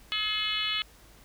harmonic tone, 426.5 Hz, G#4, 46 cents sharp, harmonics 3 / 4 / 5 / 6 / 7 / 8 / 9 / 10, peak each -38 / -41 / -36 / -36 / -31 / -33 / -41 / -39 dBFS, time 0.12-0.82 s, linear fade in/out 0 ms, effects added 50 Hz sine -56 dBFS peak until 1.24 s + pink hiss -56 dBFS RMS until 1.24 s

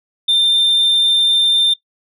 sine tone, 3592 Hz, A7, 35 cents sharp, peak -8 dBFS, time 0.28-1.74 s, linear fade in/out 10 ms, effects noise-tail reverb RT60 0.1 s tail -17 dB re dry + tanh soft clip ceiling -9 dBFS

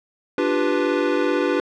square chord, G dominant seventh, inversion second, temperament equal, 293.7 / 349.2 / 392 / 493.9 Hz, D4 / F4 / G4 / B4, 0 / 0 / 0 / 0 cents, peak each -24 / -25 / -25 / -24 dBFS, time 0.38-1.6 s, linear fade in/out 2 ms, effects low-pass 3000 Hz 12 dB/octave

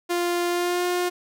sawtooth tone with pitch glide, 349.2 to 356.3 Hz, F4 to F4, 0 to +35 cents, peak -18 dBFS, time 0.09-1.1 s, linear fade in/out 20 ms, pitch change +35 cents, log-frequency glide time 0.48-0.85 s, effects none

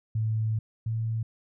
sine tone pair in turn, 110 / 112.38 Hz, A2 / A2, 0 / +37 cents, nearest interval unison, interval 37 cents, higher second, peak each -24 / -26 dBFS, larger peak first, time 0.15-0.59 / 0.86-1.23 s, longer first, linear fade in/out 5 ms, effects none

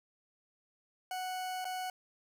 40% pulse tone with dropouts, 740 Hz, F#5, in tune, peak -35 dBFS, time 1.11-1.9 s, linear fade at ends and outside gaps 2 ms, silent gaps 1.645-1.652 s, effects none

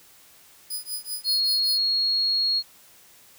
10% pulse tone with tremolo, 4978 Hz, D#8, in tune, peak -20 dBFS, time 0.7-1.78 s, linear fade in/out 5 ms, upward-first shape triangle, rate 5.2 Hz, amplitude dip 100%
sine tone, 4302 Hz, C8, 47 cents sharp, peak -20 dBFS, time 1.24-2.63 s, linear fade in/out 50 ms
effects white hiss -53 dBFS RMS until 3.38 s

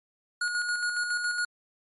square tone with tremolo, 1444 Hz, F#6, 43 cents flat, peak -26 dBFS, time 0.41-1.45 s, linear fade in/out 5 ms, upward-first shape square, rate 7.2 Hz, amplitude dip 40%, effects MP3 48 kbps

